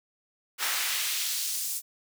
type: noise with high-pass filter sweep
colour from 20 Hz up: pink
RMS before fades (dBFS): -30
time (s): 0.58-1.82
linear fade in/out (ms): 50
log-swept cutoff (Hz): 1200 to 8200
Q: 0.88
effects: none